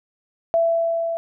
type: tone with level ramp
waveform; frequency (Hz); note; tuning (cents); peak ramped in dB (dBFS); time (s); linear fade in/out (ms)
sine; 667; E5; +20; -14 to -22; 0.54-1.17; 0
effects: none